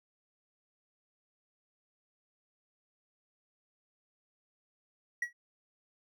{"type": "tone with exponential decay", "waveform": "triangle", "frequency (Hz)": 1921, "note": "B6", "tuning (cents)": -48, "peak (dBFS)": -25, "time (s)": [5.22, 5.33], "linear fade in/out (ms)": 5, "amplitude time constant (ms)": 22, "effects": []}